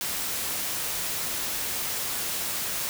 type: noise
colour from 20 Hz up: white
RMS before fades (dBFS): -30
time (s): 0.01-2.89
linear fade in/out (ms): 0
effects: none